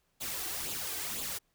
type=noise with flanger; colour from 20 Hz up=white; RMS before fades=-37 dBFS; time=0.2-1.39 s; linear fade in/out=20 ms; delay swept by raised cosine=0.26 to 2.66 ms; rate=2 Hz; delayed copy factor=+0.6; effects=pink hiss -75 dBFS RMS until 1.54 s